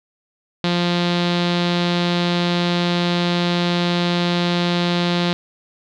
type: tone with low-pass filter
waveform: sawtooth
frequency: 174.61 Hz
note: F3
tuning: in tune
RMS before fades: -19 dBFS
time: 0.64-5.33 s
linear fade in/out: 0 ms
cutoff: 3900 Hz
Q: 3.7
effects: none